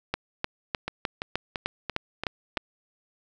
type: two click trains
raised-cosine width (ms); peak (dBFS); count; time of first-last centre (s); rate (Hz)
0.3; -10 / -14; 9 / 6; 0.14-2.572 / 0.88-2.575; 3.29 / 2.95
effects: none